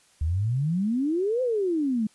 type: exponential two-way sweep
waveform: sine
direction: up then down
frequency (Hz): 73.2 to 522 to 207.5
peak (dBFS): -22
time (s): 0.21-2.07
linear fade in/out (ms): 5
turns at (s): 1.42
effects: white hiss -60 dBFS RMS until 2.14 s + resampled to 24000 Hz